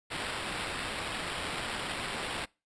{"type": "noise with sample-and-hold", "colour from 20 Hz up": "violet", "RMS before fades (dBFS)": -36, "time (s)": [0.1, 2.46], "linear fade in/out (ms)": 20, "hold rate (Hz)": 6300, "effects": ["noise-tail reverb RT60 0.3 s tail -25 dB re dry", "resampled to 22050 Hz"]}